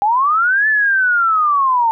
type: linear two-way sweep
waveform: sine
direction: up then down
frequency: 792 to 1760 to 889 Hz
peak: -11 dBFS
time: 0.02-1.91 s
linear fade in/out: 0 ms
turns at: 0.68 s
effects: none